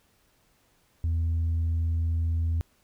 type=tone; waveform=sine; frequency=82.41 Hz; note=E2; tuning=in tune; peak=-21 dBFS; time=1.04-2.61 s; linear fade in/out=0 ms; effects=tanh soft clip ceiling -22 dBFS + pink hiss -66 dBFS RMS until 2.83 s